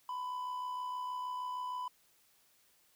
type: tone with amplitude modulation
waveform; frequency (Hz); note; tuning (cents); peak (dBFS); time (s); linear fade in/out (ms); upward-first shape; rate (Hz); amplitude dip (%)
triangle; 999; B5; +20; -33; 0.09-1.88; 2; sine; 66.4; 40
effects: white hiss -69 dBFS RMS until 2.95 s